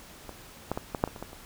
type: clicks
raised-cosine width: 1 ms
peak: -25 / -14 / -17 / -16 / -8 / -22 / -28 / -22 / -30 dBFS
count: 9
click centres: 0.293 / 0.716 / 0.775 / 0.948 / 1.039 / 1.076 / 1.162 / 1.226 / 1.331 s
effects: pink hiss -49 dBFS RMS until 1.45 s